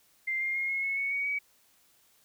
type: tone with pitch steps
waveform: sine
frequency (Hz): 2093 / 2117 / 2142 / 2167 / 2192 / 2217 / 2243 / 2269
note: C7 / C7 / C7 / C#7 / C#7 / C#7 / C#7 / C#7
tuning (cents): 0 / +20 / +40 / -40 / -20 / 0 / +20 / +40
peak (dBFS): -28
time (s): 0.27-1.39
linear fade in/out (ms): 10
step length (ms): 140
effects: white hiss -65 dBFS RMS until 2.24 s